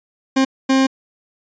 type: tone bursts at uneven times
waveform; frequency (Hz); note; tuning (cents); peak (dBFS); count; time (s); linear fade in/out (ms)
40% pulse; 266; C4; +29; -11; 2; 0.36-0.45 / 0.69-0.87; 10
effects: resampled to 16000 Hz